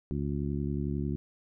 harmonic tone, 71.1 Hz, C#2, 45 cents sharp, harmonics 1 / 2 / 3 / 4 / 5, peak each -35 / -33 / -35 / -38 / -39 dBFS, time 0.11-1.16 s, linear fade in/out 0 ms, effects none

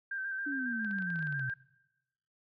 sine tone with vibrato, 1568 Hz, G6, in tune, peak -34 dBFS, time 0.11-1.54 s, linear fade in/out 5 ms, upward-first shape square, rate 7.3 Hz, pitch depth 29 cents each way
sine exponential sweep, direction down, 293.7 to 125.7 Hz, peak -35 dBFS, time 0.46-1.5 s, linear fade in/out 10 ms
clicks, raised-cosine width 0.3 ms, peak -36 dBFS, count 12, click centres 0.847 / 0.911 / 0.986 / 1.023 / 1.103 / 1.159 / 1.191 / 1.226 / 1.271 / 1.325 / 1.395 / 1.498 s
effects noise-tail reverb RT60 1.0 s tail -23 dB re dry

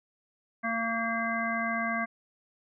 harmonic tone, 228.6 Hz, A#3, 34 cents flat, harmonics 1 / 3 / 5 / 7 / 9, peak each -34 / -34 / -34 / -34 / -34 dBFS, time 0.63-2.06 s, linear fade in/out 20 ms, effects none

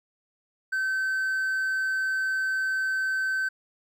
triangle tone with hard clipping, 1539 Hz, G6, 32 cents flat, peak -25 dBFS, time 0.72-3.49 s, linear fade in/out 10 ms, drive 5 dB, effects none

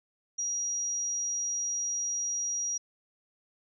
sine tone, 5740 Hz, F8, 47 cents sharp, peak -29 dBFS, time 0.38-2.78 s, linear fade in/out 10 ms, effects none

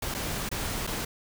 pink noise with dropouts, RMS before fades -32 dBFS, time 0.02-1.05 s, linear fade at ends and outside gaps 5 ms, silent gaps 0.142-0.146 / 0.491-0.514 / 0.868-0.873 s, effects none

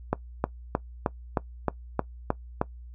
click train, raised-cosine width 1 ms, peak -9 dBFS, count 9, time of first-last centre 0.13-2.614 s, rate 3.22 Hz, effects noise-tail reverb RT60 0.1 s tail -19 dB re dry + added 60 Hz sine -41 dBFS peak until 2.94 s

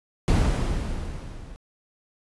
brown noise with level ramp, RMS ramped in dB -17 to -42 dBFS, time 0.28-1.56 s, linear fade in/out 0 ms, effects resampled to 24000 Hz

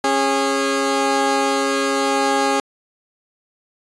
15% pulse tone pair together, 273.9 / 410.4 Hz, C#4 / G#4, -21 / -21 cents, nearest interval perfect fifth, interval 700 cents, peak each -13 dBFS, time 0.04-2.6 s, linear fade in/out 2 ms, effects resampled to 22050 Hz

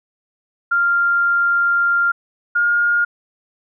sine tone pair in turn, 1394 / 1420 Hz, F6 / F6, -4 / +28 cents, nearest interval unison, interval 32 cents, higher second, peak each -13 dBFS, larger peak neither, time 0.71-2.12 / 2.55-3.05 s, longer first, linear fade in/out 10 ms, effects none

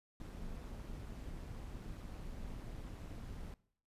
brown noise with amplitude modulation, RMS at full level -44 dBFS, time 0.2-3.54 s, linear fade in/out 2 ms, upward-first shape sine, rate 202 Hz, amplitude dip 55%, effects noise-tail reverb RT60 0.6 s tail -21 dB re dry + resampled to 32000 Hz

